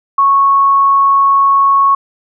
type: tone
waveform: sine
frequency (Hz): 1104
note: C#6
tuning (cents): -7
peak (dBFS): -6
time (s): 0.18-1.95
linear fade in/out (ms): 5
effects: none